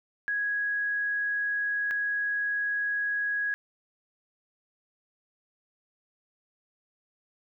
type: tone pair in turn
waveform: sine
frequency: 1661.2 / 1661.2 Hz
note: G#6 / G#6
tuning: 0 / 0 cents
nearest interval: unison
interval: 0 cents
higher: neither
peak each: -26 dBFS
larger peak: neither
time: 0.28-1.91 / 1.91-3.54 s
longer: neither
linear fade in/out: 0 ms
effects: none